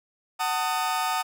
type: chord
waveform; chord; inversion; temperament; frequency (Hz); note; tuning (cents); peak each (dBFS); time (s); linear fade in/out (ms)
40% pulse; D# diminished; first; just; 746.7 / 896 / 1244.5; F#5 / A5 / D#6; +16 / +31 / 0; -28; 0.39-1.23; 20
effects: none